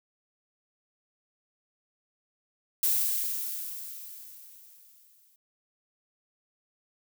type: noise with exponential decay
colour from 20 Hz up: violet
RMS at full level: -24 dBFS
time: 2.83-5.36 s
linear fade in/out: 2 ms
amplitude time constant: 550 ms
effects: none